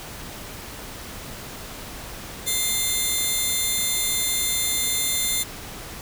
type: tone pair together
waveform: 10% pulse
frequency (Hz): 2088 / 3565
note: C7 / A7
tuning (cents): -4 / +22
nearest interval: major sixth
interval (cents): 926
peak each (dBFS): -18 / -15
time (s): 2.46-5.44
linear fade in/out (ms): 20
effects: pink hiss -37 dBFS RMS until 6.01 s